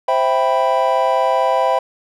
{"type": "chord", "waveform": "triangle", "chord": "C major seventh", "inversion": "none", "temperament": "equal", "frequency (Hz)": [523.3, 659.3, 784, 987.8], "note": ["C5", "E5", "G5", "B5"], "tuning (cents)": [0, 0, 0, 0], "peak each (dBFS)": -17, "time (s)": [0.08, 1.79], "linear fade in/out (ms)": 5, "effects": []}